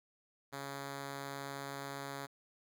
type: tone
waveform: 5% pulse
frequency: 139.1 Hz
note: C#3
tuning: 6 cents sharp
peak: -30 dBFS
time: 0.52-2.27 s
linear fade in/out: 20 ms
effects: none